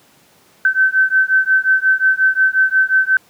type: beating tone pair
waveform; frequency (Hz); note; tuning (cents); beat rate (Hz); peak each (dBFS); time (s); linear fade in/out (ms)
sine; 1534 / 1539.6; G6 / G6; -38 / -32; 5.6; -14; 0.65-3.17; 2
effects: pink hiss -51 dBFS RMS until 3.29 s + high-pass 150 Hz 12 dB/octave